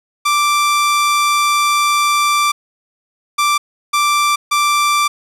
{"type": "tone bursts at uneven times", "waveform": "sawtooth", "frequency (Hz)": 1174.7, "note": "D6", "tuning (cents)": 0, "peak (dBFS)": -8, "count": 4, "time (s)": [[0.25, 2.52], [3.38, 3.58], [3.93, 4.36], [4.51, 5.08]], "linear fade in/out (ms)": 10, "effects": ["low-pass 12000 Hz 12 dB/octave", "8-bit"]}